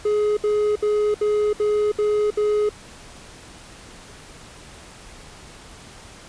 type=tone bursts; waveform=triangle; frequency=420 Hz; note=G#4; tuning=19 cents sharp; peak=-15 dBFS; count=7; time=0.05-2.692 s; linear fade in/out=5 ms; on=320 ms; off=67 ms; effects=pink hiss -43 dBFS RMS until 6.28 s + resampled to 22050 Hz